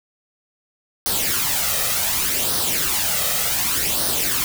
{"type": "noise with flanger", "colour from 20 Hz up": "white", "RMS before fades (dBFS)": -21, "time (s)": [1.06, 4.44], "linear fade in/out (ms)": 0, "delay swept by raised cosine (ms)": [0.2, 1.6], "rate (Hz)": 0.67, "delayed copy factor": 0.6, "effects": []}